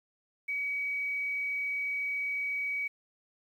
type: tone with quantisation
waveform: sine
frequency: 2267 Hz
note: C#7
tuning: 38 cents sharp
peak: -30 dBFS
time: 0.48-2.88 s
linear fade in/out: 10 ms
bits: 10
effects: none